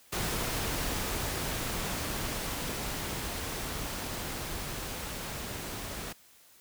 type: noise with level ramp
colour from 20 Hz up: pink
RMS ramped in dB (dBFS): -32 to -39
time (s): 0.12-6.13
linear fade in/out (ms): 10
effects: white hiss -59 dBFS RMS until 6.6 s